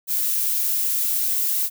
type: noise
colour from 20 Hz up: violet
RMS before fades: -22 dBFS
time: 0.07-1.7 s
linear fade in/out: 50 ms
effects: none